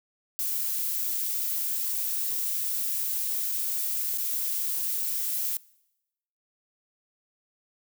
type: noise with dropouts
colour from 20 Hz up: violet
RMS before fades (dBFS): -29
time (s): 0.39-5.57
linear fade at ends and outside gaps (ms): 0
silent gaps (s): 3.517-3.521 / 4.176-4.183
effects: noise-tail reverb RT60 0.9 s tail -23 dB re dry